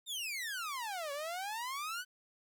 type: exponential two-way sweep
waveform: sawtooth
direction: down then up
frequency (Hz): 3729 to 554.4 to 1534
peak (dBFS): -34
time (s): 0.06-2.05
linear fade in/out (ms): 50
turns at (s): 1.12
effects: 12-bit